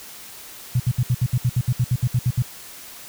sine tone bursts, 123.47 Hz, B2, in tune, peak -15 dBFS, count 15, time 0.75-2.423 s, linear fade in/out 5 ms, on 49 ms, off 67 ms, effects white hiss -40 dBFS RMS until 3.08 s

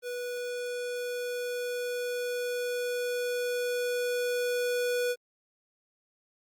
square tone with level ramp, 490 Hz, B4, 14 cents flat, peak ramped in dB -34 to -27 dBFS, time 0.02-5.16 s, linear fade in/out 50 ms, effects Opus 32 kbps

